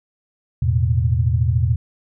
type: chord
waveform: sine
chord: E suspended fourth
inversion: none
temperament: just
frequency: 82.41 / 109.88 / 123.61 Hz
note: E2 / A2 / B2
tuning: 0 / -2 / +2 cents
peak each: -19 dBFS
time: 0.62-1.76 s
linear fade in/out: 5 ms
effects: none